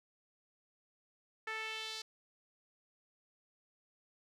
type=tone with band-pass filter sweep; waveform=sawtooth; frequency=440 Hz; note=A4; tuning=in tune; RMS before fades=-42 dBFS; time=1.47-2.02 s; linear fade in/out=5 ms; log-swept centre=1800 to 4700 Hz; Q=2.3; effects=none